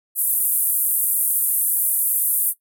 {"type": "band-pass noise", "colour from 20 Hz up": "pink", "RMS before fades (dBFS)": -20, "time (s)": [0.15, 2.54], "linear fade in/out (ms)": 50, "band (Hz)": [9700, 15000], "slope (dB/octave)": 48, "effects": ["noise-tail reverb RT60 0.1 s tail -17 dB re dry"]}